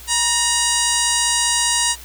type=harmonic tone with a mistuned harmonic; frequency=955 Hz; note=A#5; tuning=42 cents sharp; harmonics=1 / 2 / 3 / 4 / 5 / 6 / 7 / 8 / 9 / 10; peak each=-25 / -25 / -25 / -25 / -25 / -25 / -25 / -25 / -25 / -25 dBFS; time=0.07-1.96 s; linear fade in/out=50 ms; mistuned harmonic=2; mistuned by=-56 cents; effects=added 60 Hz sine -40 dBFS peak until 2.04 s + white hiss -40 dBFS RMS until 2.04 s